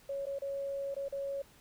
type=tone with dropouts; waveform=sine; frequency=554.4 Hz; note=C#5; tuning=in tune; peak=-34 dBFS; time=0.09-1.42 s; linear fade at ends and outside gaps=5 ms; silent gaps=0.256-0.266 / 0.387-0.419 / 0.944-0.964 / 1.084-1.124 s; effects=pink hiss -61 dBFS RMS until 1.6 s